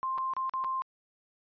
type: tone with dropouts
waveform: sine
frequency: 1051 Hz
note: C6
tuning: 7 cents sharp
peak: -29 dBFS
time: 0.03-0.82 s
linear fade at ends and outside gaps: 0 ms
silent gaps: 0.178-0.183 / 0.336-0.366 / 0.495-0.537 / 0.64-0.645 s
effects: resampled to 11025 Hz